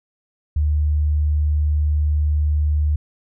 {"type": "tone", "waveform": "sine", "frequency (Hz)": 75, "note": "D2", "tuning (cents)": 37, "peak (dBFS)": -15, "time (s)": [0.56, 2.96], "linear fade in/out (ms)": 5, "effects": []}